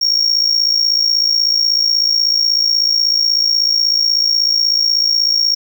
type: tone with amplitude modulation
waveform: triangle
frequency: 5550 Hz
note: F8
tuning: 12 cents flat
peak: -7 dBFS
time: 0.01-5.55 s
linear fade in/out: 10 ms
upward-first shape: sine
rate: 56.3 Hz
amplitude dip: 70%
effects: 8-bit